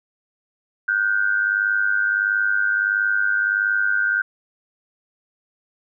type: tone pair together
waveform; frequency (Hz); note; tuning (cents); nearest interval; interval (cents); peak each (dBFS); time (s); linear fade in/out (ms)
sine; 1442.5 / 1544; F#6 / G6; -44 / -27; minor second; 117; -20; 0.88-4.22; 5
effects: none